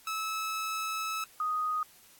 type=tone pair in turn; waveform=sawtooth / sine; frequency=1300 / 1245.6 Hz; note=E6 / D#6; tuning=-24 / +2 cents; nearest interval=minor second; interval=74 cents; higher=first; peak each=-28 dBFS; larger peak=neither; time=0.07-1.24 / 1.4-1.83 s; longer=first; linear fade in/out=2 ms; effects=white hiss -58 dBFS RMS until 2.19 s + AAC 64 kbps